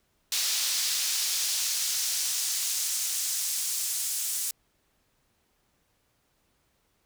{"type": "noise with high-pass filter sweep", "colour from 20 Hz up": "brown", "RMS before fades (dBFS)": -29, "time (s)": [0.32, 4.51], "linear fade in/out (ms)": 2, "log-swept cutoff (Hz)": [4600, 7900], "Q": 1.2, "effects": ["pink hiss -71 dBFS RMS until 7.05 s"]}